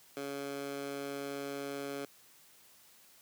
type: tone with high-pass filter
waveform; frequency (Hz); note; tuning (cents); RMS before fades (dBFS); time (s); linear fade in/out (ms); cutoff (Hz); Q
15% pulse; 140.2; C#3; +20; -40; 0.17-2.05; 0; 330; 1.1
effects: white hiss -61 dBFS RMS until 3.21 s + high-pass 80 Hz 12 dB/octave